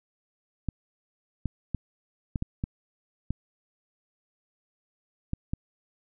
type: clicks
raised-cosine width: 5 ms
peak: -16 dBFS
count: 9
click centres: 0.687 / 1.457 / 1.747 / 2.358 / 2.424 / 2.639 / 3.306 / 5.334 / 5.535 s
effects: none